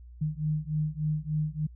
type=beating tone pair; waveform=sine; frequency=151.7 / 155.1 Hz; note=D#3 / D#3; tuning=-44 / -5 cents; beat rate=3.4 Hz; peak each=-30 dBFS; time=0.21-1.67 s; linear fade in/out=10 ms; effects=added 60 Hz sine -45 dBFS peak until 1.75 s